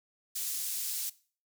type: high-pass noise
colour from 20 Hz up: pink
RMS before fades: -35 dBFS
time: 0.35-1.1 s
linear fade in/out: 10 ms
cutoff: 6700 Hz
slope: 12 dB/octave
effects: noise-tail reverb RT60 0.4 s tail -19 dB re dry